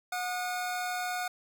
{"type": "tone pair together", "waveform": "25% pulse", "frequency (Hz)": [726.5, 1223], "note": ["F#5", "D#6"], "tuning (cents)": [-32, -30], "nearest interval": "major sixth", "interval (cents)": 902, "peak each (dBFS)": [-28, -38], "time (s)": [0.12, 1.28], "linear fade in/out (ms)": 5, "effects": []}